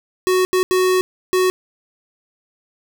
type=tone bursts at uneven times; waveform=square; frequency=370 Hz; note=F#4; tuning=in tune; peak=-14 dBFS; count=4; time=0.27-0.45 / 0.53-0.63 / 0.71-1.01 / 1.33-1.5 s; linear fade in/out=0 ms; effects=none